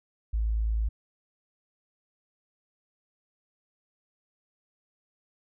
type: tone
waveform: sine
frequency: 54.7 Hz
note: A1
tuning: 9 cents flat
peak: -24 dBFS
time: 0.33-0.89 s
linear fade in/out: 10 ms
effects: none